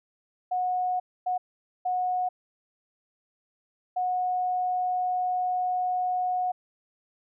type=tone bursts at uneven times; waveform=sine; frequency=730 Hz; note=F#5; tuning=24 cents flat; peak=-24 dBFS; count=4; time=0.51-1 / 1.26-1.38 / 1.85-2.29 / 3.96-6.52 s; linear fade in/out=10 ms; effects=none